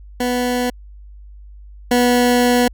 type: tone pair in turn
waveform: 20% pulse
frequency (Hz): 246.9 / 244.8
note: B3 / B3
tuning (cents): 0 / -15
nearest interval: unison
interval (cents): 15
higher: first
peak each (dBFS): -12 / -7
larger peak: second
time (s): 0.2-0.7 / 1.91-2.68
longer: second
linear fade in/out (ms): 5
effects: added 50 Hz sine -36 dBFS peak until 2.73 s